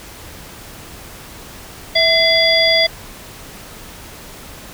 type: harmonic tone with a mistuned harmonic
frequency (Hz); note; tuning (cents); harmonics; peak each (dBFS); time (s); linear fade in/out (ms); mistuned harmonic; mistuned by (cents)
682; F5; -41; 1 / 3 / 5 / 7; -16 / -16 / -16 / -16; 1.95-2.87; 10; 1; -72
effects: pink hiss -36 dBFS RMS until 4.73 s